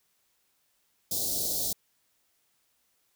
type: band-stop noise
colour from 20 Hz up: white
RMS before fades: -30 dBFS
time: 1.11-1.73 s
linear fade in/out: 5 ms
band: 720 to 3800 Hz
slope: 48 dB/octave
effects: white hiss -72 dBFS RMS until 3.15 s